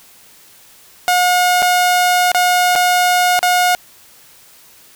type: tone with dropouts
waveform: sawtooth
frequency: 720 Hz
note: F#5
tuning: 47 cents flat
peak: -7 dBFS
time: 1.08-3.75 s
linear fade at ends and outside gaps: 0 ms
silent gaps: 1.621-1.626 / 2.317-2.347 / 2.753-2.759 / 3.391-3.429 s
effects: white hiss -45 dBFS RMS until 4.95 s